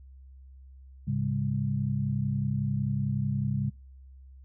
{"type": "tone cluster", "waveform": "sine", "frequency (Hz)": [105.3, 136.3, 201.4], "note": ["G#2", "C#3", "G3"], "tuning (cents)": [24, -29, 47], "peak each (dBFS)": [-32, -28, -32], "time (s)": [1.07, 3.7], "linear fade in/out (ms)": 10, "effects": ["noise-tail reverb RT60 0.3 s tail -26 dB re dry", "added 66 Hz sine -47 dBFS peak until 4.44 s"]}